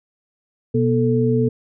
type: tone cluster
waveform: sine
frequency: 124.7 / 240.9 / 441.4 Hz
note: B2 / B3 / A4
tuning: +17 / -43 / +5 cents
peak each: -19 dBFS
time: 0.74-1.49 s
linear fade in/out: 10 ms
effects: none